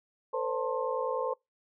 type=tone cluster; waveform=sine; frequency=452.8 / 513 / 563 / 891 / 1060 Hz; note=A4 / C5 / C#5 / A5 / C6; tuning=+50 / -34 / +27 / +22 / +22 cents; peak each=-35 / -32 / -40 / -37 / -36 dBFS; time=0.33-1.34 s; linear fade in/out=10 ms; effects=noise-tail reverb RT60 0.2 s tail -25 dB re dry